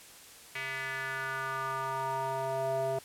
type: tone with band-pass filter sweep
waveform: square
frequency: 133.5 Hz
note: C3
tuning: 35 cents sharp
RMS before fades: -34 dBFS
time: 0.55-2.99 s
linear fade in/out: 5 ms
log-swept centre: 2200 to 590 Hz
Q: 3.8
effects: white hiss -52 dBFS RMS until 3.04 s + low-pass 12000 Hz 12 dB/octave